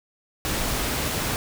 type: noise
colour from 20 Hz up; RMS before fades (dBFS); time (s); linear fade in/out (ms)
pink; -26; 0.45-1.36; 0
effects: none